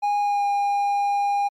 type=tone with pitch glide; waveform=triangle; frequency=821 to 808.8 Hz; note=G#5 to G#5; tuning=-20 to -46 cents; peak=-17 dBFS; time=0.02-1.49 s; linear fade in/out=20 ms; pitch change=-26 cents; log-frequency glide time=0.2-0.46 s; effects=MP3 96 kbps